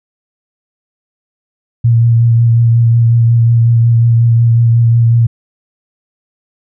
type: tone with vibrato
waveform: sine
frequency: 116.54 Hz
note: A#2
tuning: in tune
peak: -5 dBFS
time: 1.84-5.27 s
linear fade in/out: 10 ms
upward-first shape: triangle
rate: 5.5 Hz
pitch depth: 24 cents each way
effects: none